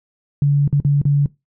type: tone with dropouts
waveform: sine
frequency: 143 Hz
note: D3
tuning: 46 cents flat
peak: -11 dBFS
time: 0.42-1.26 s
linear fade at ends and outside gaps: 2 ms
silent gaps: 0.677-0.727 / 0.802-0.848 / 1.016-1.053 s
effects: noise-tail reverb RT60 0.2 s tail -21 dB re dry